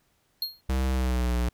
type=tone with exponential decay; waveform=square; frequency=4253 Hz; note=C8; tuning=27 cents sharp; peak=-24 dBFS; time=0.42-0.61 s; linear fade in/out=2 ms; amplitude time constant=40 ms
type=tone with pitch glide; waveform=square; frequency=65.3 to 60.23 Hz; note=C2 to B1; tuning=-3 to -43 cents; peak=-24 dBFS; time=0.69-1.49 s; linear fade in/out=5 ms; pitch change=-140 cents; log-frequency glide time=0.89-1.35 s
effects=pink hiss -69 dBFS RMS until 1.53 s